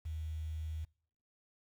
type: tone with quantisation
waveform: sine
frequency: 78.7 Hz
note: D#2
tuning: 20 cents sharp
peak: -37 dBFS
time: 0.05-0.85 s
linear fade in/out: 10 ms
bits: 10
effects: noise-tail reverb RT60 0.6 s tail -26 dB re dry